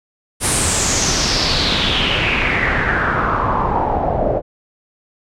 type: noise with low-pass filter sweep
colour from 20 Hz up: pink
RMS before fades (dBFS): -17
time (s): 0.4-4.42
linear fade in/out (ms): 50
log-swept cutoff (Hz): 10000 to 560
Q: 4.6
effects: none